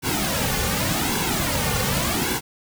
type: noise with flanger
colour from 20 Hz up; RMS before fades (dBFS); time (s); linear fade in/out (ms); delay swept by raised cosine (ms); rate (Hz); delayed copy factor
pink; -23; 0.02-2.41; 50; 1.6 to 3.1; 0.87; -0.75
effects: none